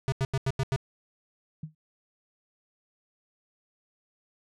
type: tone bursts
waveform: square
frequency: 134 Hz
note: C3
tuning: 42 cents sharp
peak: -25 dBFS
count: 6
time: 0.08-0.761 s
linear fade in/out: 0 ms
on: 41 ms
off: 87 ms
type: tone with exponential decay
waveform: sine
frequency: 155.56 Hz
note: D#3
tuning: in tune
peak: -30 dBFS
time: 1.63-1.75 s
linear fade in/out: 5 ms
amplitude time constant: 24 ms
effects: low-pass 8000 Hz 12 dB/octave